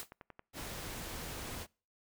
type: noise with exponential decay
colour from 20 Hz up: white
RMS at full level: -39 dBFS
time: 0-0.1 s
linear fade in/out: 0 ms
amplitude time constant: 21 ms
type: click train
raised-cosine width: 0.5 ms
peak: -34 dBFS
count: 5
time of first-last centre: 0.03-0.394 s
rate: 11 Hz
type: noise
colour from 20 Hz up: pink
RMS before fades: -43 dBFS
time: 0.53-1.67 s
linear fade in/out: 50 ms
effects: noise-tail reverb RT60 0.4 s tail -26 dB re dry